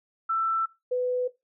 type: tone pair in turn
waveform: sine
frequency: 1332 / 498.9 Hz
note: E6 / B4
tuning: +18 / +17 cents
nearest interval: octave + perfect fourth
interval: 1701 cents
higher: first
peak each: -23 dBFS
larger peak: neither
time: 0.29-0.66 / 0.91-1.28 s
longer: neither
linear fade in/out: 10 ms
effects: noise-tail reverb RT60 0.2 s tail -17 dB re dry